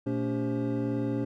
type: tone cluster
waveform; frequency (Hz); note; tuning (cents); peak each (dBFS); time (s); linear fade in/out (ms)
triangle; 119.2 / 222.9 / 284.5 / 394.5 / 528; A#2 / A3 / C#4 / G4 / C5; +39 / +23 / +45 / +11 / +16; -31 / -33 / -28 / -35 / -36; 0.06-1.25; 10
effects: none